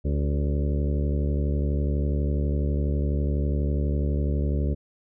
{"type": "harmonic tone with a mistuned harmonic", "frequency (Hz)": 72.1, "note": "D2", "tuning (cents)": -31, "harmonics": [1, 2, 3, 4, 5, 6, 7, 8], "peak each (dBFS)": [-23, -29, -33, -35, -37, -39, -40, -41], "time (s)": [0.04, 4.75], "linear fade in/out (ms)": 20, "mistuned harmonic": 5, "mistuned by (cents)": 54, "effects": []}